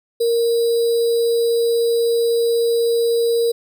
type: tone with sample-and-hold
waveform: sine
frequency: 466.2 Hz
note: A#4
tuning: in tune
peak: -14 dBFS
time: 0.2-3.52 s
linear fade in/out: 10 ms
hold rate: 4410 Hz
effects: none